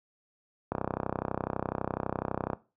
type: click train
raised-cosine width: 1 ms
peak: -15 dBFS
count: 59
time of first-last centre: 0.72-2.532 s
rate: 32 Hz
effects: noise-tail reverb RT60 0.3 s tail -18 dB re dry + high-pass 80 Hz 12 dB/octave